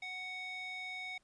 square tone with band-pass filter, 742 Hz, F#5, 5 cents sharp, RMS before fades -43 dBFS, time 0.02-1.18 s, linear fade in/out 5 ms, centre 2700 Hz, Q 9.6, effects pink hiss -75 dBFS RMS until 1.23 s + resampled to 22050 Hz

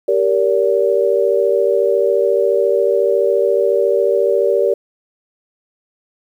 sine chord, G minor, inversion none, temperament equal with one note detuned, 392 / 466.2 / 573.6 Hz, G4 / Bb4 / D5, 0 / 0 / -41 cents, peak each -16 dBFS, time 0.08-4.74 s, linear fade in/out 5 ms, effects 8-bit

